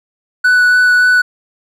triangle tone with vibrato, 1484 Hz, F#6, 5 cents sharp, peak -5 dBFS, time 0.44-1.22 s, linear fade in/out 10 ms, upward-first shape sine, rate 3.5 Hz, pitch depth 9 cents each way, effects none

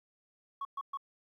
sine tone bursts, 1108.7 Hz, C#6, in tune, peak -33 dBFS, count 3, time 0.61-0.973 s, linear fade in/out 5 ms, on 41 ms, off 120 ms, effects tanh soft clip ceiling -32 dBFS + 12-bit

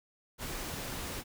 pink noise, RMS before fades -39 dBFS, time 0.38-1.24 s, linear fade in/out 50 ms, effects none

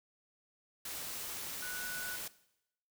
sine tone in noise, 1478 Hz, F#6, 2 cents flat, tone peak -42 dBFS, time 1.62-2.16 s, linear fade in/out 5 ms, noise white, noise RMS -42 dBFS, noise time 0.85-2.28 s, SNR -3 dB, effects noise-tail reverb RT60 0.8 s tail -18 dB re dry

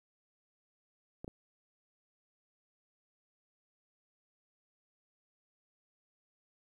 clicks, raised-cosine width 2 ms, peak -29 dBFS, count 2, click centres 1.245 / 1.279 s, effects 11-bit

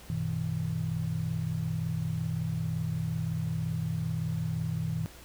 sine chord, E minor, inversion first, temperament equal with one note detuned, 98 / 123.47 / 161.33 Hz, G2 / B2 / E3, 0 / 0 / -37 cents, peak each -36 / -34 / -31 dBFS, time 0.1-5.06 s, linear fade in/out 0 ms, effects added 60 Hz sine -51 dBFS peak until 5.24 s + pink hiss -51 dBFS RMS until 5.24 s

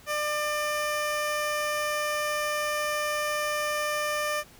15% pulse tone, 598 Hz, D5, 31 cents sharp, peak -20 dBFS, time 0.06-4.44 s, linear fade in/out 50 ms, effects pink hiss -53 dBFS RMS until 4.59 s

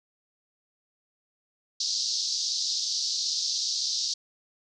pink band-pass noise, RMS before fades -29 dBFS, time 1.8-4.14 s, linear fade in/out 5 ms, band 4100 to 6000 Hz, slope 48 dB/octave, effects none

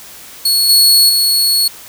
sawtooth tone with level steps, 4366 Hz, C#8, 27 cents flat, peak -7 / -3 / -7 dBFS, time 0.45-1.68 s, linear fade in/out 5 ms, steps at 0.69 / 1.09 s, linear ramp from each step 5 ms, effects white hiss -35 dBFS RMS until 1.88 s

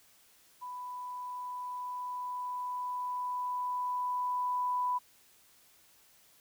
sine tone with level ramp, 993 Hz, B5, 9 cents sharp, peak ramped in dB -39 to -28 dBFS, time 0.61-4.99 s, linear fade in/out 20 ms, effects white hiss -63 dBFS RMS until 6.4 s

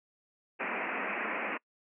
white band-pass noise, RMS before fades -35 dBFS, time 0.59-1.58 s, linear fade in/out 20 ms, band 190 to 2600 Hz, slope 96 dB/octave, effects noise-tail reverb RT60 0.1 s tail -26 dB re dry

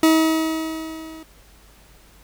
40% pulse tone with level ramp, 319.4 Hz, D#4, 45 cents sharp, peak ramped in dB -10 to -36 dBFS, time 0.03-1.23 s, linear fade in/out 2 ms, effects added 50 Hz sine -51 dBFS peak until 2.23 s + pink hiss -52 dBFS RMS until 2.23 s

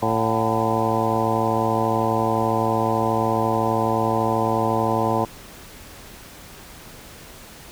harmonic tone with a mistuned harmonic, 111.9 Hz, A2, 30 cents sharp, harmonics 1 / 2 / 3 / 4 / 5 / 6 / 7 / 8 / 9, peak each -27 / -27 / -27 / -27 / -27 / -27 / -27 / -27 / -27 dBFS, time 0.02-5.25 s, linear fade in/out 5 ms, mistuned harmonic 6, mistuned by +96 cents, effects pink hiss -42 dBFS RMS until 7.71 s

